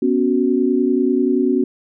sine chord, B suspended second, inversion none, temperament equal, 246.9 / 277.2 / 370 Hz, B3 / C#4 / F#4, 0 / 0 / 0 cents, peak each -18 / -18 / -18 dBFS, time 0.02-1.64 s, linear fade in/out 5 ms, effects none

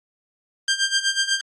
15% pulse tone with tremolo, 1587 Hz, G6, 21 cents sharp, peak -10 dBFS, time 0.68-1.41 s, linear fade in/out 2 ms, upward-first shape sine, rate 8.1 Hz, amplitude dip 80%, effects AAC 32 kbps

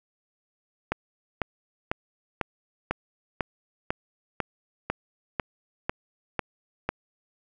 click train, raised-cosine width 0.5 ms, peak -10 dBFS, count 13, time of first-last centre 0.92-6.89 s, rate 2.01 Hz, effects none

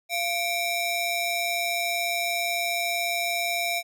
sawtooth ring-modulated tone, 1518 Hz, F#6, 44 cents sharp, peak -18 dBFS, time 0.09-3.83 s, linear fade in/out 50 ms, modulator 829 Hz, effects none

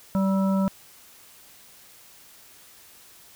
harmonic tone with a mistuned harmonic, 193.3 Hz, G3, 24 cents flat, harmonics 1 / 3 / 5 / 7, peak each -20 / -30 / -34 / -36 dBFS, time 0.15-0.68 s, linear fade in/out 0 ms, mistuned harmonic 7, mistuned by -44 cents, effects white hiss -51 dBFS RMS until 3.35 s

